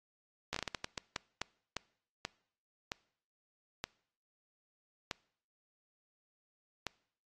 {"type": "slowing click train", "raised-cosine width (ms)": 0.2, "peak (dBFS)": -18, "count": 17, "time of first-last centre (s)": [0.53, 6.867], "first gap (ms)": 14, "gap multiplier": 1.38, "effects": ["noise-tail reverb RT60 0.6 s tail -24 dB re dry", "AAC 32 kbps"]}